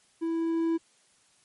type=tone with level ramp; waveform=triangle; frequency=329.6 Hz; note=E4; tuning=in tune; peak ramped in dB=-25 to -21 dBFS; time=0.21-0.78 s; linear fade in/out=20 ms; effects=white hiss -64 dBFS RMS until 1.44 s + MP3 48 kbps